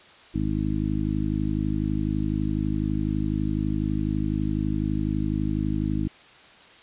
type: harmonic tone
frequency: 52 Hz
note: G#1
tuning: 3 cents sharp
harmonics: 1 / 2 / 3 / 4 / 5 / 6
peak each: -30 / -30 / -30 / -30 / -30 / -30 dBFS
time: 0.34-6.08 s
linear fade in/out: 10 ms
effects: white hiss -50 dBFS RMS until 6.82 s + resampled to 8000 Hz